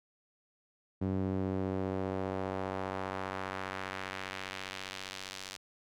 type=tone with band-pass filter sweep; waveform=sawtooth; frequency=95 Hz; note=F#2; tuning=46 cents sharp; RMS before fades=-37 dBFS; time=1.01-5.57 s; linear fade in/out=10 ms; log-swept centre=240 to 5100 Hz; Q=0.95; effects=none